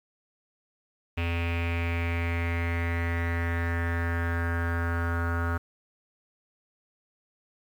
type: tone with low-pass filter sweep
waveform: square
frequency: 84.8 Hz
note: E2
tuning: 50 cents sharp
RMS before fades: -28 dBFS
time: 1.17-5.58 s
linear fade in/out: 10 ms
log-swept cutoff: 2600 to 1400 Hz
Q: 6.1
effects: 9-bit